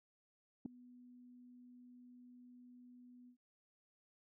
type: tone with ADSR envelope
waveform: sine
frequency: 246.9 Hz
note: B3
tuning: in tune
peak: -33 dBFS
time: 0.65-3.37 s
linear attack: 9 ms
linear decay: 3 ms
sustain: -24 dB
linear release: 88 ms
effects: tanh soft clip ceiling -35 dBFS